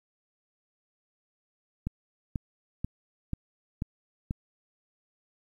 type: click train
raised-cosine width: 5 ms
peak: -18 dBFS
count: 6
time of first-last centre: 1.87-4.309 s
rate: 2.05 Hz
effects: 10-bit